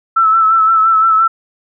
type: tone with vibrato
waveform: sine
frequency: 1318.5 Hz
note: E6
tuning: in tune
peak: -7 dBFS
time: 0.16-1.28 s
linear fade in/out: 10 ms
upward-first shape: sine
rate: 5.8 Hz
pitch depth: 36 cents each way
effects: none